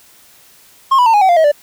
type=tone with pitch steps; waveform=triangle; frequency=1074 / 984.9 / 903.1 / 828.2 / 759.4 / 696.4 / 638.6 / 585.6 Hz; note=C6 / B5 / A5 / G#5 / F#5 / F5 / D#5 / D5; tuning=+45 / -5 / +45 / -5 / +45 / -5 / +45 / -5 cents; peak=-5 dBFS; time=0.91-1.518 s; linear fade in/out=10 ms; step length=76 ms; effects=white hiss -46 dBFS RMS until 1.62 s